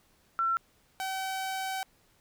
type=tone pair in turn; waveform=sine / sawtooth; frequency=1351 / 764.2 Hz; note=E6 / G5; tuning=+42 / -44 cents; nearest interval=minor seventh; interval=986 cents; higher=first; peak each=-25 / -28 dBFS; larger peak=first; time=0.39-0.57 / 1-1.83 s; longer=second; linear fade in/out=0 ms; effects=pink hiss -66 dBFS RMS until 2.2 s